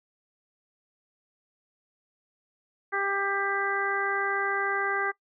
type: harmonic tone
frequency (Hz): 396.3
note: G4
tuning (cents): +19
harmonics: 1 / 2 / 3 / 4 / 5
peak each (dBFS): -33 / -33 / -31 / -30 / -33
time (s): 2.92-5.12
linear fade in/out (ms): 20
effects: noise-tail reverb RT60 0.1 s tail -21 dB re dry